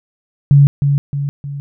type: tone with echo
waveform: sine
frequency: 141.6 Hz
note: C#3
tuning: 37 cents sharp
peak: -4 dBFS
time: 0.51-0.67 s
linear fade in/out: 0 ms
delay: 310 ms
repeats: 3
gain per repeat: -6 dB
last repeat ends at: 1.6 s
effects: none